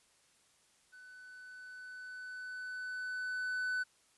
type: tone with level ramp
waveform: triangle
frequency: 1500 Hz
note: F#6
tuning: 23 cents sharp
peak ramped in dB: -51 to -30 dBFS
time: 0.92-3.84 s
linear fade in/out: 20 ms
effects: white hiss -69 dBFS RMS until 4.17 s + resampled to 24000 Hz